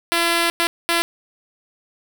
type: tone bursts at uneven times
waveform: 5% pulse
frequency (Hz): 338.7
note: E4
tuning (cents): +47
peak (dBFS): -5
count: 3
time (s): 0.12-0.5 / 0.6-0.67 / 0.89-1.02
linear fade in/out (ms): 0
effects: 7-bit